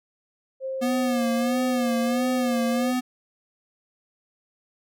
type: tone with pitch glide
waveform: sine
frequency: 529 to 521.4 Hz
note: C5 to C5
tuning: +19 to -6 cents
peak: -27 dBFS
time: 0.6-2.94 s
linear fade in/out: 50 ms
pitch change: -25 cents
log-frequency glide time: 1.37-1.62 s
type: tone with vibrato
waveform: square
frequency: 241.5 Hz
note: B3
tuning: 39 cents flat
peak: -23 dBFS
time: 0.81-3.01 s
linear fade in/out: 20 ms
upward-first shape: sine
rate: 1.5 Hz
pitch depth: 70 cents each way
effects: none